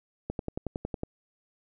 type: click train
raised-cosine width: 2 ms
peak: -18 dBFS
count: 9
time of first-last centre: 0.3-1.034 s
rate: 10.9 Hz
effects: none